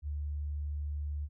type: tone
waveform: sine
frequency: 73.42 Hz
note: D2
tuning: in tune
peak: -33 dBFS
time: 0.02-1.29 s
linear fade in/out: 50 ms
effects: none